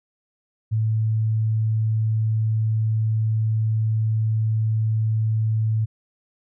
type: tone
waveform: sine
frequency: 110 Hz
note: A2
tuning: in tune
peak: -18 dBFS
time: 0.71-5.86 s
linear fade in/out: 20 ms
effects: none

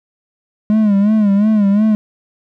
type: tone with vibrato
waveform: triangle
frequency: 207.7 Hz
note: G#3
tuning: in tune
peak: -7 dBFS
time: 0.7-1.95 s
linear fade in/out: 0 ms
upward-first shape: sine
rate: 2.8 Hz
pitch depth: 92 cents each way
effects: none

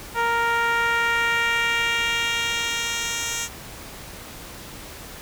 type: tone with band-pass filter sweep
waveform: 10% pulse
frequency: 466.2 Hz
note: A#4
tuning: in tune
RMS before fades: -23 dBFS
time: 0.14-3.49 s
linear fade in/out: 50 ms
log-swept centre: 940 to 6500 Hz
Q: 1.2
effects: pink hiss -39 dBFS RMS until 5.21 s

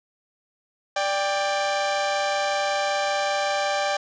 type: tone pair together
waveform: sawtooth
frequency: 587.3 / 791.5 Hz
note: D5 / G5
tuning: 0 / +17 cents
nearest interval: perfect fourth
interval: 517 cents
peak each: -21 dBFS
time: 0.96-3.97 s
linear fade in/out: 5 ms
effects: resampled to 16000 Hz + 7-bit

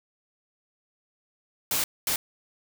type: noise bursts at uneven times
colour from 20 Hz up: white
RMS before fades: -26 dBFS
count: 2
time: 1.71-1.84 / 2.07-2.16 s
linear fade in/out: 2 ms
effects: none

